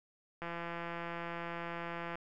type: click train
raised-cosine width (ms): 0.5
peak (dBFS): -26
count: 296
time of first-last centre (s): 0.42-2.155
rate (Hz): 170
effects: none